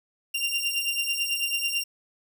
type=beating tone pair; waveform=sawtooth; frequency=2777 / 2786.1 Hz; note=F7 / F7; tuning=-10 / -5 cents; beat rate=9.1 Hz; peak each=-25 dBFS; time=0.34-1.84 s; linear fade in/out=10 ms; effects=none